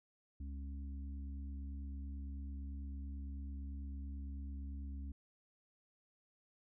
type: harmonic tone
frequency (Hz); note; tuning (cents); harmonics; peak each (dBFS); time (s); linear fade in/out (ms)
69; C#2; -7; 1 / 3 / 4; -42 / -55 / -55; 0.4-5.12; 5
effects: none

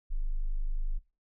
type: tone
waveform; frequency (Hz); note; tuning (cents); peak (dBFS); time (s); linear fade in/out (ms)
sine; 25.55; G#0; -27; -27; 0.1-0.99; 20
effects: noise-tail reverb RT60 0.3 s tail -19 dB re dry

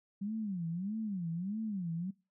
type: tone with vibrato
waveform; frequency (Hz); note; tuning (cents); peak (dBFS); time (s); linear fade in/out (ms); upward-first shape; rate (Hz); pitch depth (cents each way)
sine; 191.2; G3; -43; -34; 0.21-2.11; 10; sine; 1.6; 260
effects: noise-tail reverb RT60 0.3 s tail -24 dB re dry

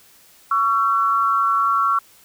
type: tone pair together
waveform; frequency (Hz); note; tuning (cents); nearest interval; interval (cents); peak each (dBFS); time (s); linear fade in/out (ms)
sine; 1120 / 1351; C#6 / E6; +18 / +42; minor third; 324; -18; 0.51-1.99; 5
effects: white hiss -51 dBFS RMS until 2.24 s

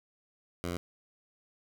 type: tone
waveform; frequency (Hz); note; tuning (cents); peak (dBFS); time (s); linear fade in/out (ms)
10% pulse; 87.31; F2; 0; -25; 0.64-0.77; 0
effects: none

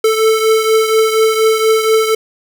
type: beating tone pair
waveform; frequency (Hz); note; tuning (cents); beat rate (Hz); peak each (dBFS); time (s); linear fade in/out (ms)
square; 440 / 444.2; A4 / A4; 0 / +16; 4.2; -11 / -17; 0.04-2.15; 5
effects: none

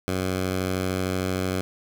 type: tone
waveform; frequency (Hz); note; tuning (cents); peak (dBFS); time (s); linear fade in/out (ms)
10% pulse; 93.1; F#2; +11; -16; 0.08-1.61; 0
effects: none

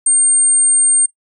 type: tone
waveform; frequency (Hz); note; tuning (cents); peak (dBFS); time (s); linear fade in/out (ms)
sine; 8700; C#9; -33; -6; 0.06-1.06; 5
effects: noise-tail reverb RT60 0.1 s tail -22 dB re dry + tanh soft clip ceiling -8 dBFS

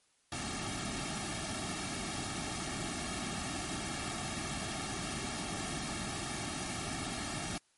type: noise with comb filter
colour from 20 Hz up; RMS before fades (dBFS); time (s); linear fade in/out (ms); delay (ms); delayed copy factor
pink; -38; 0.32-7.58; 2; 2; -0.85
effects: white hiss -71 dBFS RMS until 7.77 s + MP3 48 kbps

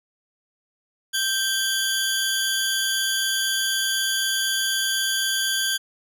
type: tone pair together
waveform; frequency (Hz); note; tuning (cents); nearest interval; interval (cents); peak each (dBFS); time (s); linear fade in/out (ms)
20% pulse; 1568 / 3379; G6 / G#7; 0 / +29; octave + minor second; 1329; -19; 1.13-5.78; 20
effects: none

